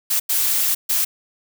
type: noise bursts at uneven times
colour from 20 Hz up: blue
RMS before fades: -19 dBFS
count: 3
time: 0.1-0.2 / 0.29-0.75 / 0.89-1.05 s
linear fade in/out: 10 ms
effects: none